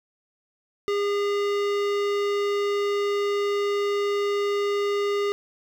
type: tone with hard clipping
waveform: sine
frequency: 406.5 Hz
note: G#4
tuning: 37 cents flat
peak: -24 dBFS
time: 0.88-5.32 s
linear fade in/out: 0 ms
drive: 18 dB
effects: none